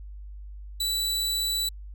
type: tone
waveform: sawtooth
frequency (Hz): 3953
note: B7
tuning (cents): +1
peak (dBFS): -22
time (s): 0.8-1.69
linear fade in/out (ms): 5
effects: added 50 Hz sine -38 dBFS peak until 1.94 s